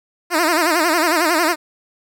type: tone with vibrato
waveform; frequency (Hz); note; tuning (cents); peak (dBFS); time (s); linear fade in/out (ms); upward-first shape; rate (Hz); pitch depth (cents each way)
10% pulse; 329.6; E4; 0; -6; 0.3-1.56; 50; sine; 11; 140
effects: none